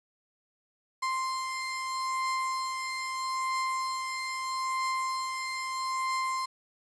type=beating tone pair; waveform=35% pulse; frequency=1046.5 / 1047.28 Hz; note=C6 / C6; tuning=0 / +1 cents; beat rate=0.78 Hz; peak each=-29 / -36 dBFS; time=1.02-6.46 s; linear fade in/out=10 ms; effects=resampled to 22050 Hz + 9-bit